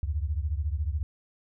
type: beating tone pair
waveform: sine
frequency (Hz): 71 / 85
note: C#2 / F2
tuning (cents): +42 / -46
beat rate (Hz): 14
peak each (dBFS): -28 / -31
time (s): 0.03-1.03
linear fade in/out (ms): 0
effects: none